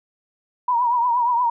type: tone with vibrato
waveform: sine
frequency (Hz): 963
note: B5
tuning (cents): -44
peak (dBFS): -16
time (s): 0.68-1.5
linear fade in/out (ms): 5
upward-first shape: triangle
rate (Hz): 8.5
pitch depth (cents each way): 84
effects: none